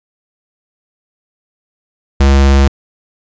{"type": "tone", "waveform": "square", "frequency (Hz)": 68.6, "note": "C#2", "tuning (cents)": -17, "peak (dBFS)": -6, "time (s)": [2.2, 2.68], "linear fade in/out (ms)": 5, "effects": ["resampled to 16000 Hz"]}